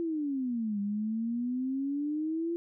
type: exponential two-way sweep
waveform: sine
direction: down then up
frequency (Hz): 343.4 to 200 to 343.4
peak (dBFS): -29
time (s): 0-2.56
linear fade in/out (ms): 0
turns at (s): 0.8
effects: none